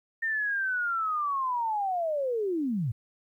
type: linear sweep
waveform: sine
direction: down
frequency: 1825 to 102.2 Hz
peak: -26 dBFS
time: 0.22-2.92 s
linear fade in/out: 10 ms
effects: 11-bit